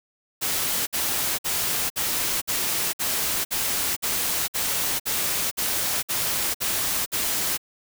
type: noise bursts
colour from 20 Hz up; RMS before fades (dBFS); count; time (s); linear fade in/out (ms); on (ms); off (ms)
white; -25; 14; 0.41-7.578; 20; 460; 56
effects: none